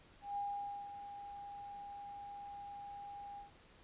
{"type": "tone with ADSR envelope", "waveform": "sine", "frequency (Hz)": 810, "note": "G#5", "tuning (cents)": -43, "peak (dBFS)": -36, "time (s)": [0.21, 3.51], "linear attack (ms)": 160, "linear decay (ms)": 510, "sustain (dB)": -10, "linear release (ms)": 130, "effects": ["pink hiss -63 dBFS RMS until 3.83 s", "resampled to 8000 Hz"]}